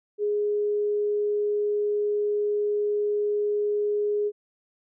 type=tone; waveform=sine; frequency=415.3 Hz; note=G#4; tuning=in tune; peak=-22 dBFS; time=0.18-4.32 s; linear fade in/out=50 ms; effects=none